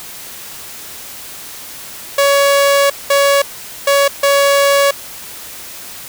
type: tone bursts at uneven times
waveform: sawtooth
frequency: 561 Hz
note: C#5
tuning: 21 cents sharp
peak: -5 dBFS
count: 4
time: 2.18-2.9 / 3.1-3.42 / 3.87-4.08 / 4.23-4.91 s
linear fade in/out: 5 ms
effects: white hiss -31 dBFS RMS until 6.08 s